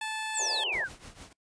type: tone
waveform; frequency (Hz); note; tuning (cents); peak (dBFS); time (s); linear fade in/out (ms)
15% pulse; 873; A5; -14; -26; 0.01-0.64; 5
type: exponential sweep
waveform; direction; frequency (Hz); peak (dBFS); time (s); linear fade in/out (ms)
sine; down; 8780 to 1396.9; -28; 0.33-0.89; 50
type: band-pass noise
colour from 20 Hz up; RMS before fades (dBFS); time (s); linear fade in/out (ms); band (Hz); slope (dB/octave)
white; -41; 0.39-0.84; 0; 350 to 990; 96
type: noise with tremolo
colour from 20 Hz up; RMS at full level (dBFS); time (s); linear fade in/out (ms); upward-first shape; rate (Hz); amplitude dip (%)
pink; -45; 0.72-1.33; 5; triangle; 6.5; 85
effects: noise-tail reverb RT60 0.1 s tail -22 dB re dry + resampled to 22050 Hz